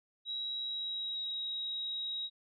sine tone with pitch glide, 3859 to 3815 Hz, B7 to A#7, -41 to +39 cents, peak -35 dBFS, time 0.25-2.3 s, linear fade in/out 50 ms, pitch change -20 cents, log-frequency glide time 0.6-1.38 s, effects none

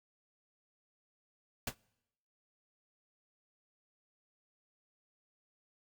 pink noise with exponential decay, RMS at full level -30 dBFS, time 1.67-1.75 s, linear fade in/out 5 ms, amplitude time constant 17 ms, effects noise-tail reverb RT60 0.9 s tail -26 dB re dry

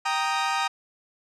sawtooth chord, Eb major, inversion first, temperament equal, 784 / 932.3 / 1244.5 Hz, G5 / Bb5 / Eb6, 0 / 0 / 0 cents, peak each -24 dBFS, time 0.05-0.68 s, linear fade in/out 10 ms, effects low-pass 6000 Hz 12 dB/octave

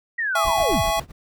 sine linear sweep, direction down, 1926 to 40.26 Hz, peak -21 dBFS, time 0.18-0.83 s, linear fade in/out 10 ms
square chord, C# minor, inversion first, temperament just, 665.2 / 831.5 / 1108.7 Hz, E5 / G#5 / C#6, +16 / +2 / 0 cents, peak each -24 / -25 / -27 dBFS, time 0.35-1 s, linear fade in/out 5 ms
brown noise with tremolo, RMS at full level -30 dBFS, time 0.44-1.12 s, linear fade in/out 10 ms, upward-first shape sine, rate 7.5 Hz, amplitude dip 95%
effects none

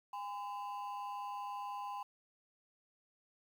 triangle ring-modulated tone, 916 Hz, A#5, 31 cents flat, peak -35 dBFS, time 0.13-2.03 s, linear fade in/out 5 ms, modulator 103 Hz, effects 11-bit

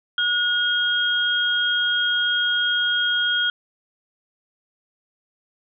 sine tone pair together, 1448 / 3251 Hz, F#6 / G#7, -38 / -38 cents, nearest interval octave + major second, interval 1400 cents, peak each -21 dBFS, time 0.18-3.5 s, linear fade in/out 2 ms, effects none

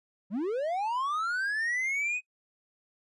triangle linear sweep, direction up, 174.61 to 2536 Hz, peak -26 dBFS, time 0.3-2.21 s, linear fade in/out 50 ms, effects noise-tail reverb RT60 0.1 s tail -24 dB re dry + resampled to 24000 Hz

